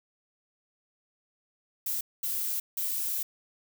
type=noise bursts at uneven times; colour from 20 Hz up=violet; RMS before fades=-31 dBFS; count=3; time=1.86-2.01 / 2.23-2.6 / 2.77-3.23 s; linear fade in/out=5 ms; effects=none